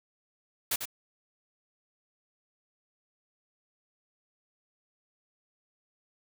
white noise with echo, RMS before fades -29 dBFS, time 0.71-0.76 s, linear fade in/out 5 ms, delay 95 ms, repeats 1, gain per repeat -7 dB, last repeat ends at 0.855 s, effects none

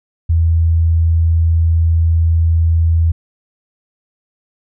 sine tone, 82.41 Hz, E2, in tune, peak -9 dBFS, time 0.29-3.12 s, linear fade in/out 10 ms, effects none

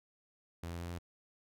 sawtooth tone with pitch steps, 84.7 / 85.44 / 86.18 / 86.93 Hz, E2 / F2 / F2 / F2, +48 / -37 / -22 / -7 cents, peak -36 dBFS, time 0.63-0.986 s, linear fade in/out 5 ms, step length 89 ms, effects none

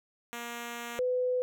5% pulse / sine tone pair in turn, 236.8 / 501.8 Hz, A#3 / B4, +27 / +28 cents, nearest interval octave + minor second, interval 1301 cents, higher second, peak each -26 / -26 dBFS, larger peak neither, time 0.33-0.99 / 0.99-1.42 s, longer first, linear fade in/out 0 ms, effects none

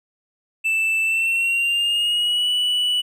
triangle tone with pitch glide, 2648 to 2955 Hz, E7 to F#7, +7 to -3 cents, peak -16 dBFS, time 0.64-3.02 s, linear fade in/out 20 ms, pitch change +190 cents, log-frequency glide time 1.03-2.49 s, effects none

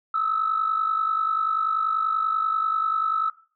sine tone pair together, 1261 / 1311.3 Hz, D#6 / E6, +23 / -9 cents, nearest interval minor second, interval 68 cents, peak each -27 / -21 dBFS, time 0.14-3.3 s, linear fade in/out 5 ms, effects noise-tail reverb RT60 0.4 s tail -17 dB re dry + tanh soft clip ceiling -14 dBFS

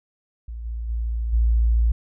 sine tone with level steps, 57.1 Hz, A#1, 35 cents flat, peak -30 / -26 / -22 / -15 dBFS, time 0.48-1.92 s, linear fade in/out 5 ms, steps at 0.64 / 0.88 / 1.32 s, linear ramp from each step 20 ms, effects none

